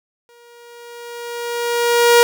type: tone with exponential growth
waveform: sawtooth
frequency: 474.7 Hz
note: A#4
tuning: 31 cents sharp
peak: -3 dBFS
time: 0.29-2.23 s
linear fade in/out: 0 ms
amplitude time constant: 420 ms
effects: none